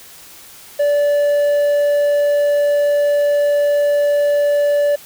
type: tone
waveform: triangle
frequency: 580 Hz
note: D5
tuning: 22 cents flat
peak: -10 dBFS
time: 0.79-4.96 s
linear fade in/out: 10 ms
effects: white hiss -40 dBFS RMS until 5.05 s